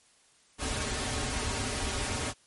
pink noise with comb filter, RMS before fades -32 dBFS, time 0.58-2.34 s, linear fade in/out 50 ms, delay 5.9 ms, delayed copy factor -0.85, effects white hiss -63 dBFS RMS until 2.46 s + MP3 48 kbps

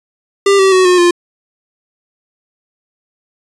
square tone with pitch steps, 397 / 384.6 / 372.6 / 360.9 / 349.6 Hz, G4 / G4 / F#4 / F#4 / F4, +22 / -33 / +12 / -43 / +2 cents, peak -7 dBFS, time 0.46-1.11 s, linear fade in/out 5 ms, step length 130 ms, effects resampled to 22050 Hz

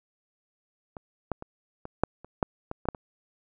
clicks, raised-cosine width 1 ms, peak -25 / -14 / -24 / -24 / -7 / -30 / -9 / -19 / -23 / -8 / -27 dBFS, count 11, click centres 0.968 / 1.317 / 1.424 / 1.854 / 2.036 / 2.246 / 2.428 / 2.714 / 2.855 / 2.887 / 2.948 s, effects none

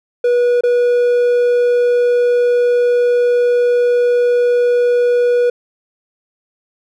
triangle tone with dropouts, 485.7 Hz, B4, 29 cents flat, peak -8 dBFS, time 0.24-5.5 s, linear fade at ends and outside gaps 5 ms, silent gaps 0.609-0.635 s, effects none

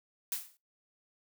blue noise with exponential decay, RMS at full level -31 dBFS, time 0.32-0.57 s, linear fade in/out 1 ms, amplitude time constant 53 ms, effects noise-tail reverb RT60 0.2 s tail -20 dB re dry

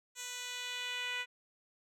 10% pulse tone with band-pass filter sweep, 493.9 Hz, B4, in tune, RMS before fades -40 dBFS, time 0.15-1.26 s, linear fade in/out 50 ms, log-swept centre 6500 to 2400 Hz, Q 1.5, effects none

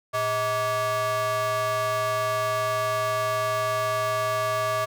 square ring-modulated tone, 260.9 Hz, C4, 5 cents flat, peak -21 dBFS, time 0.13-4.86 s, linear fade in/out 20 ms, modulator 896 Hz, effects none

